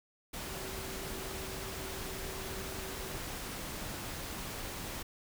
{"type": "tone in noise", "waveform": "sine", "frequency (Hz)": 382.3, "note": "G4", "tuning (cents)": -43, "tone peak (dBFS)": -47, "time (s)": [0.46, 3.18], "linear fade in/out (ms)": 10, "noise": "pink", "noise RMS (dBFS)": -41, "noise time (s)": [0.33, 5.03], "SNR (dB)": -9, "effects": []}